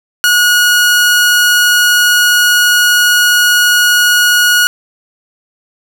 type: tone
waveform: sawtooth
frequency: 1451 Hz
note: F#6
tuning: 34 cents flat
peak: -3 dBFS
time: 0.24-4.67 s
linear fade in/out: 0 ms
effects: none